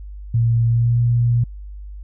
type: tone with pitch glide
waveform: sine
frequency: 116.1 to 119.23 Hz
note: A#2 to A#2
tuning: -7 to +39 cents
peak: -13 dBFS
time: 0.34-1.44 s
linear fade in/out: 5 ms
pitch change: +46 cents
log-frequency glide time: 0.65-0.99 s
effects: added 50 Hz sine -31 dBFS peak until 2.03 s